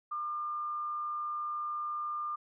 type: tone with frequency modulation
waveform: sine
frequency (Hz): 1200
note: D6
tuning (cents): +37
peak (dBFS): -33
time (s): 0.11-2.36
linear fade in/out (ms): 10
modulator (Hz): 114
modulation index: 0.21
effects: none